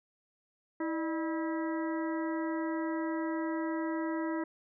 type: harmonic tone with a mistuned harmonic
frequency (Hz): 323.9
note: E4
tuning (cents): -30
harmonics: 1 / 2 / 3 / 4 / 5 / 6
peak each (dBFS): -32 / -40 / -41 / -46 / -47 / -46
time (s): 0.8-4.44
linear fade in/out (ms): 5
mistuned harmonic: 2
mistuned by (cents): -120
effects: none